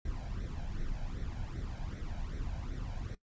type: noise with flanger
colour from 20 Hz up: brown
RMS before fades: -38 dBFS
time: 0.05-3.15 s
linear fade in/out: 5 ms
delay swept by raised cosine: 0.51 to 1.31 ms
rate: 2.6 Hz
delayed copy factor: +0.65
effects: noise-tail reverb RT60 0.1 s tail -18 dB re dry + resampled to 16000 Hz